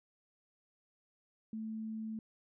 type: tone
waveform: sine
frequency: 220 Hz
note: A3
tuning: in tune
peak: -38 dBFS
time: 1.53-2.19 s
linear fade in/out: 2 ms
effects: none